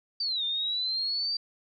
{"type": "exponential two-way sweep", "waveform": "sine", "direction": "down then up", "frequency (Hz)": [4699, 3589, 4699], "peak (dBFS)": -27, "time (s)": [0.2, 1.37], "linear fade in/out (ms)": 5, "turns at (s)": 0.44, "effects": []}